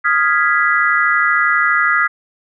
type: chord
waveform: sine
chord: F half-diminished seventh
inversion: third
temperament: equal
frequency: 1244.5 / 1396.9 / 1661.2 / 1975.5 Hz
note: Eb6 / F6 / Ab6 / Cb7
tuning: 0 / 0 / 0 / 0 cents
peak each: -17 dBFS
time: 0.04-2.08 s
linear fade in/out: 20 ms
effects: none

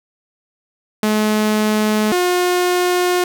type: tone pair in turn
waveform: sawtooth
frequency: 213.8 / 358.6 Hz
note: A3 / F4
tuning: -49 / +46 cents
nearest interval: major sixth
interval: 895 cents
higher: second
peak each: -10 dBFS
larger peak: neither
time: 1.03-2.12 / 2.12-3.24 s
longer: second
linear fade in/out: 2 ms
effects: none

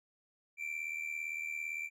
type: tone with amplitude modulation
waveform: triangle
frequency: 2349 Hz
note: D7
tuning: in tune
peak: -32 dBFS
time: 0.57-1.9 s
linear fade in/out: 50 ms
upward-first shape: sine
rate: 77.7 Hz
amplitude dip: 70%
effects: none

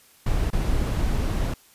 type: noise with dropouts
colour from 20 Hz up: brown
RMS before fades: -23 dBFS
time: 0.26-1.54 s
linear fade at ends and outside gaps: 5 ms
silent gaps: 0.504-0.529 s
effects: white hiss -55 dBFS RMS until 1.74 s + resampled to 32000 Hz

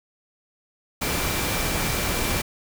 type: tone in noise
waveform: sine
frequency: 2349 Hz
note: D7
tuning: in tune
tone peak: -35 dBFS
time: 1.01-2.42 s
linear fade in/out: 10 ms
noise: pink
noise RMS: -25 dBFS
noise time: 1.01-2.42 s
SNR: -13 dB
effects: none

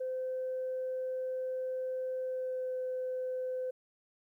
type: tone with pitch glide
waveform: sine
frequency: 515 to 510.9 Hz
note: C5 to C5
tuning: -28 to -41 cents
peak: -32 dBFS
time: 0-3.71 s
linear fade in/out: 10 ms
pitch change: -13 cents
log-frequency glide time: 2.21-2.75 s
effects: tanh soft clip ceiling -29 dBFS + 12-bit

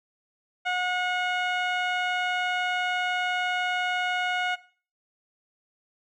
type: tone with low-pass filter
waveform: 15% pulse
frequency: 726 Hz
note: F#5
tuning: 33 cents flat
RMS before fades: -27 dBFS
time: 0.65-4.56 s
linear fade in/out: 20 ms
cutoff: 3000 Hz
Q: 0.78
effects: noise-tail reverb RT60 0.4 s tail -17 dB re dry

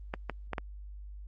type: clicks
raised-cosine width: 0.5 ms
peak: -18 dBFS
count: 4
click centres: 0.139 / 0.297 / 0.533 / 0.582 s
effects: added 50 Hz sine -42 dBFS peak until 1.27 s + Opus 32 kbps

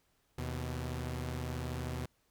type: tone pair together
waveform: sawtooth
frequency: 78.81 / 125.1 Hz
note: D#2 / B2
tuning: +23 / +23 cents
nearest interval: minor sixth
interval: 800 cents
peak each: -35 / -35 dBFS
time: 0.38-2.06 s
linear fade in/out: 5 ms
effects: pink hiss -74 dBFS RMS until 2.3 s

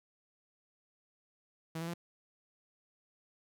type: tone with pitch steps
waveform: sawtooth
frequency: 162.3 / 166.77 / 171.36 Hz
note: E3 / E3 / F3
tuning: -27 / +20 / -33 cents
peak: -33 dBFS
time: 1.75-1.939 s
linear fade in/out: 5 ms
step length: 63 ms
effects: none

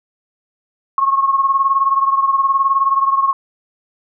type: beating tone pair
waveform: sine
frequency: 1087 / 1106 Hz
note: C#6 / C#6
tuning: -34 / -4 cents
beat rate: 19 Hz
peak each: -13 / -18 dBFS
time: 0.98-3.33 s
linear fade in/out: 2 ms
effects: none

